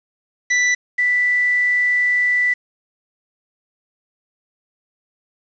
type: tone pair in turn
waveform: 45% pulse / sine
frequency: 1975.5 / 1975.5 Hz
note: B6 / B6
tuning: 0 / 0 cents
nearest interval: unison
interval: 0 cents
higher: neither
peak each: -14 dBFS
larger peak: neither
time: 0.5-0.75 / 0.98-2.54 s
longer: second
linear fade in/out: 10 ms
effects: resampled to 16000 Hz + 7-bit